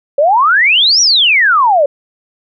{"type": "exponential two-way sweep", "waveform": "sine", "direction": "up then down", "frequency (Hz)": [543, 5920, 543], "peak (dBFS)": -6, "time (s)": [0.18, 1.86], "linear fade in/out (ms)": 5, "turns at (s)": 1.01, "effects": []}